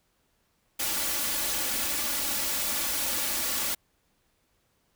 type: noise with comb filter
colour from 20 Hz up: white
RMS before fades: -29 dBFS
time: 0.79-3.75 s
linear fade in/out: 10 ms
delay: 3.5 ms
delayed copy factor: +0.6
effects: pink hiss -71 dBFS RMS until 4.95 s